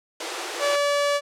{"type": "high-pass noise", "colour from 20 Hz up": "pink", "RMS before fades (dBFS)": -31, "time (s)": [0.2, 0.76], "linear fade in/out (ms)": 5, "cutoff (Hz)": 320, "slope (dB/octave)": 96}
{"type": "tone", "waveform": "sawtooth", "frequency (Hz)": 575, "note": "D5", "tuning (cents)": -37, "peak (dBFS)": -16, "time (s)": [0.59, 1.21], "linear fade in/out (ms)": 50}
{"effects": ["low-pass 8000 Hz 12 dB/octave"]}